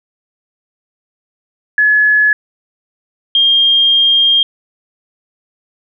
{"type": "tone pair in turn", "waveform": "sine", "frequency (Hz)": [1703, 3215], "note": ["G#6", "G7"], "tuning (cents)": [43, 43], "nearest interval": "major seventh", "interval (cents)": 1100, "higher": "second", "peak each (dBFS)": -7, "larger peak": "neither", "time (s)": [[1.78, 2.33], [3.35, 4.43]], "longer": "second", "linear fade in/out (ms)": 2, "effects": []}